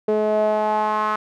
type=tone with band-pass filter sweep; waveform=sawtooth; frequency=213.5 Hz; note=G#3; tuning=48 cents sharp; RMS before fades=-20 dBFS; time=0.08-1.16 s; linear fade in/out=5 ms; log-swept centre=480 to 1200 Hz; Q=4.4; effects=none